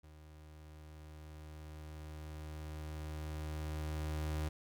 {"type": "tone with level ramp", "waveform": "35% pulse", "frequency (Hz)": 77, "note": "D#2", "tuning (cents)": -17, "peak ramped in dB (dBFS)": [-53, -33], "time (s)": [0.03, 4.49], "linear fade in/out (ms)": 10, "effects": []}